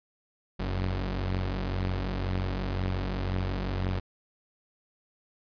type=tone pair together; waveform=sawtooth; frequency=45.61 / 93.2 Hz; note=F#1 / F#2; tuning=-24 / +13 cents; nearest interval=octave; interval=1237 cents; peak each=-27 dBFS; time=0.59-4 s; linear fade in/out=10 ms; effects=resampled to 11025 Hz